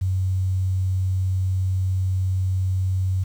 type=tone with quantisation; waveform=sine; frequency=93.7 Hz; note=F#2; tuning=22 cents sharp; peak=-19 dBFS; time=0.01-3.24 s; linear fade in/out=10 ms; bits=8; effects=none